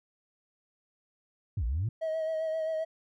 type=exponential two-way sweep; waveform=sine; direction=down then up; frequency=122.8 to 54 to 122.8 Hz; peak=-26 dBFS; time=1.57-1.89 s; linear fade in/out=5 ms; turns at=1.65 s
type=tone with vibrato; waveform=triangle; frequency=638 Hz; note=D#5; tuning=43 cents sharp; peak=-26 dBFS; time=2.01-2.85 s; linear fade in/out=20 ms; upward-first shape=sine; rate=7.6 Hz; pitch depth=27 cents each way
effects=tanh soft clip ceiling -24 dBFS